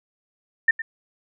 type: tone with echo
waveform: sine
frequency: 1804 Hz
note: A6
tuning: 43 cents sharp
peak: -12 dBFS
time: 0.68-0.71 s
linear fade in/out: 5 ms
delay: 110 ms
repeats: 1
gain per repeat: -14 dB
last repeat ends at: 0.82 s
effects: none